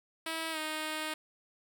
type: tone with pitch glide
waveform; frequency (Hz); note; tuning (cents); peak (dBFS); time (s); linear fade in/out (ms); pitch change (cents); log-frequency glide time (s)
5% pulse; 324.1 to 310.7; E4 to D#4; -29 to -2; -23; 0.26-1.14; 5; -73; 0.51-0.58
effects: none